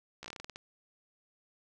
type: slowing click train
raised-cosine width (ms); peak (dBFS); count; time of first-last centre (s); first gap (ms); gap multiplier
0.2; -26; 11; 0.23-0.559; 14; 1.18
effects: none